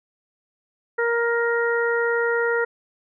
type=harmonic tone; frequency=468.5 Hz; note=A#4; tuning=9 cents sharp; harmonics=1 / 2 / 3 / 4; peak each=-21 / -30 / -25 / -27 dBFS; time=0.98-2.65 s; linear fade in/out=10 ms; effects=none